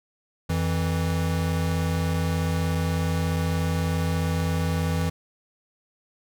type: tone pair together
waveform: square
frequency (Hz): 87.31 / 164.01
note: F2 / E3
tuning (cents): 0 / -8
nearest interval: major seventh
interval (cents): 1092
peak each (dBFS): -26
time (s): 0.49-5.1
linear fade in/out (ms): 10
effects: none